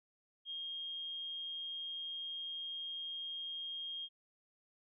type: tone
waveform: sine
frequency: 3234 Hz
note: G#7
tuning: 47 cents flat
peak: -40 dBFS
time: 0.45-4.09 s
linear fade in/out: 50 ms
effects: none